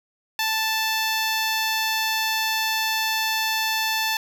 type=tone; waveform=10% pulse; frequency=880 Hz; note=A5; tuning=in tune; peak=-13 dBFS; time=0.39-4.17 s; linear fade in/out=2 ms; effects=none